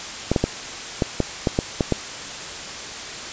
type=clicks; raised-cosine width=2 ms; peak=-4 dBFS; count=9; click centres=0.316 / 0.362 / 0.44 / 1.022 / 1.203 / 1.472 / 1.589 / 1.808 / 1.923 s; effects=white hiss -32 dBFS RMS until 3.32 s + resampled to 16000 Hz